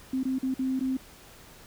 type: tone with dropouts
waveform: sine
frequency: 261.6 Hz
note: C4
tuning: in tune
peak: -25 dBFS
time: 0.13-0.97 s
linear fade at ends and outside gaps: 5 ms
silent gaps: 0.233-0.252 / 0.386-0.429 / 0.542-0.591 / 0.795-0.808 s
effects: pink hiss -51 dBFS RMS until 1.66 s